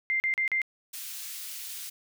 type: tone bursts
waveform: sine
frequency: 2093 Hz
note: C7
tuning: in tune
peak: -24 dBFS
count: 4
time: 0.1-0.617 s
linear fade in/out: 0 ms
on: 100 ms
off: 39 ms
type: high-pass noise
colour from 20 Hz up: white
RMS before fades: -39 dBFS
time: 0.93-1.9 s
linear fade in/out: 10 ms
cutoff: 2300 Hz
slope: 12 dB/octave
effects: none